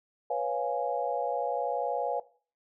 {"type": "chord", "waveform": "sine", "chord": "C# dominant seventh", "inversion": "third", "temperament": "equal", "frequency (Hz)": [493.9, 554.4, 698.5, 830.6], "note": ["B4", "C#5", "E#5", "G#5"], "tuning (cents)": [0, 0, 0, 0], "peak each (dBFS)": -33, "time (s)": [0.3, 2.2], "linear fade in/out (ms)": 5, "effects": ["noise-tail reverb RT60 0.4 s tail -18 dB re dry"]}